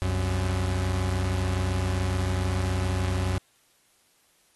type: tone pair together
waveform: 40% pulse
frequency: 65.41 / 92.5 Hz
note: C2 / F#2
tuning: 0 / 0 cents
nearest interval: tritone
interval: 600 cents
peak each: -30 / -24 dBFS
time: 0.02-3.38 s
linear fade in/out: 0 ms
effects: white hiss -63 dBFS RMS until 4.55 s + AAC 32 kbps